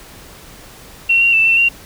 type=tone with pitch steps; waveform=sine; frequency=2727 / 2756 / 2657 / 2692 / 2759 Hz; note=F7 / F7 / E7 / E7 / F7; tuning=-42 / -24 / +13 / +36 / -22 cents; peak=-9 dBFS; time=1.09-1.69 s; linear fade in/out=10 ms; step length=120 ms; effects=pink hiss -39 dBFS RMS until 1.85 s